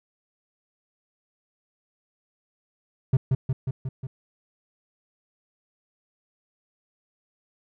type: tone with echo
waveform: triangle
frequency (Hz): 131.1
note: C3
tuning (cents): +4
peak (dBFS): -13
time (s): 3.13-3.17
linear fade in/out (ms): 5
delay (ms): 180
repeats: 5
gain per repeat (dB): -3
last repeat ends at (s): 4.07
effects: none